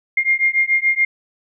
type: beating tone pair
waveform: sine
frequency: 2117 / 2124 Hz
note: C7 / C7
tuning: +20 / +25 cents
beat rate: 7 Hz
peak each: -17 dBFS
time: 0.17-1.05 s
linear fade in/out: 5 ms
effects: none